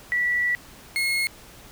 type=tone pair in turn; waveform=sine / 35% pulse; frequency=1952 / 2161 Hz; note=B6 / C#7; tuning=-21 / -45 cents; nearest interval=major second; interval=176 cents; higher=second; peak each=-20 dBFS; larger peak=neither; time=0.12-0.55 / 0.96-1.27 s; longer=first; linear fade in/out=0 ms; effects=pink hiss -47 dBFS RMS until 1.71 s